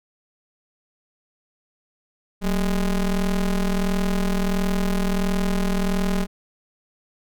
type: ring-modulated tone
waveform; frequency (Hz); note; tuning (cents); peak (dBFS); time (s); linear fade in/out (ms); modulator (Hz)
square; 103.83; G#2; 0; -17; 2.41-6.27; 50; 83.1
effects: none